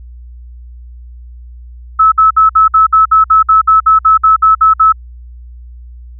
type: tone bursts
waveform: sine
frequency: 1300 Hz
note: E6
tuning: 24 cents flat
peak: -3 dBFS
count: 16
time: 1.99-4.925 s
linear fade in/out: 10 ms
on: 130 ms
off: 57 ms
effects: added 60 Hz sine -29 dBFS peak until 6.19 s